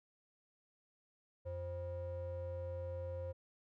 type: ring-modulated tone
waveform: triangle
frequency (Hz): 220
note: A3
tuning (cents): 0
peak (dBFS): -35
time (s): 1.45-3.33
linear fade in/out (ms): 20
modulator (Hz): 308
effects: none